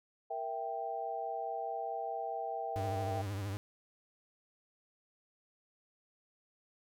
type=chord; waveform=sine; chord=E diminished; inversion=second; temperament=equal; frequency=466.2 / 659.3 / 784 Hz; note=Bb4 / E5 / G5; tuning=0 / 0 / 0 cents; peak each=-43 / -40 / -38 dBFS; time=0.3-3.22 s; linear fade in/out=10 ms
type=tone with vibrato; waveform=45% pulse; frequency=100 Hz; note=G2; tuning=35 cents sharp; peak=-36 dBFS; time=2.76-3.57 s; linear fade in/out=0 ms; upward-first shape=triangle; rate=13 Hz; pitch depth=100 cents each way
effects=none